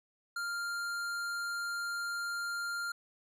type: tone with hard clipping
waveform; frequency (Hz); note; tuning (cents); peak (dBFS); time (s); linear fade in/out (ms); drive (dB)
sine; 1396.9; F6; 0; -36; 0.36-2.92; 5; 14
effects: none